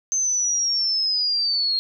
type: linear sweep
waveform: sine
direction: down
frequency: 6272 to 4223 Hz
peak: -19 dBFS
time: 0.12-1.79 s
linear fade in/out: 0 ms
effects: none